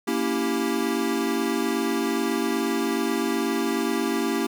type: chord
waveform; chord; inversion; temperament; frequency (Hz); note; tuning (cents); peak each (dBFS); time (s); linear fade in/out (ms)
square; A# diminished seventh; none; equal with one note detuned; 233.1 / 280.7 / 329.6 / 392; A#3 / C#4 / E4 / G4; 0 / +22 / 0 / 0; -29; 0.07-4.47; 10
effects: none